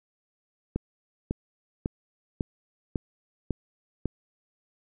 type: click train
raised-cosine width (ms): 3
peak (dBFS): -14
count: 7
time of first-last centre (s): 0.76-4.057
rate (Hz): 1.82
effects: none